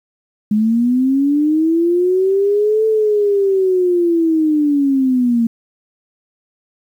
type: linear two-way sweep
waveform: sine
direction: up then down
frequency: 207.7 to 441.5 to 227.4 Hz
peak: -11 dBFS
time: 0.51-5.47 s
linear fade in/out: 5 ms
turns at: 2.86 s
effects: 8-bit